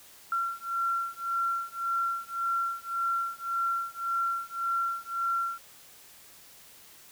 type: beating tone pair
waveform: sine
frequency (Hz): 1365 / 1366.8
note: F6 / F6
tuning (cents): -40 / -38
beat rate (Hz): 1.8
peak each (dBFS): -31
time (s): 0.32-5.58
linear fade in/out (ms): 2
effects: white hiss -53 dBFS RMS until 7.11 s